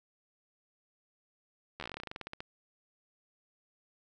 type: slowing click train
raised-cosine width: 0.3 ms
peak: -24 dBFS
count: 19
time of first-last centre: 1.8-2.405 s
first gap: 12 ms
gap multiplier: 1.11
effects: none